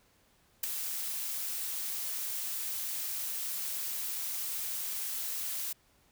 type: noise with ADSR envelope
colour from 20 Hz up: blue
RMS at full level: -28 dBFS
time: 0.63-5.73 s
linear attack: 8 ms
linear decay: 8 ms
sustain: -8 dB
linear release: 8 ms
effects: pink hiss -67 dBFS RMS until 6.11 s